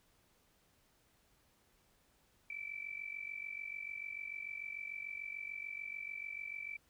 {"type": "tone with amplitude modulation", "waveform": "sine", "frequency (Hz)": 2323, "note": "D7", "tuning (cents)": -20, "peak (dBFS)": -38, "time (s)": [2.5, 6.77], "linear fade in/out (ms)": 2, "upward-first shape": "sine", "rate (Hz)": 46.8, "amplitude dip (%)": 80, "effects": ["pink hiss -72 dBFS RMS until 6.89 s"]}